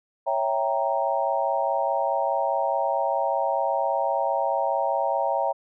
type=chord; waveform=sine; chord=C# diminished seventh; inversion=none; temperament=equal; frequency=554.4 / 659.3 / 784 / 932.3 Hz; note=C#5 / E5 / G5 / Bb5; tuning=0 / 0 / 0 / 0 cents; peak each=-27 dBFS; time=0.26-5.53 s; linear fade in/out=20 ms; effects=none